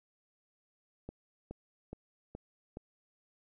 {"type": "click train", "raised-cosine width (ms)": 2, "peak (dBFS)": -29, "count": 5, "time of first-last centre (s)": [1.09, 2.771], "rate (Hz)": 2.38, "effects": []}